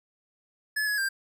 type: tone with pitch steps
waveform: square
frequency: 1715 / 1682 / 1587 Hz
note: A6 / G#6 / G6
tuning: -45 / +22 / +21 cents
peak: -26 dBFS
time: 0.76-1.09 s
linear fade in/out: 10 ms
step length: 110 ms
effects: none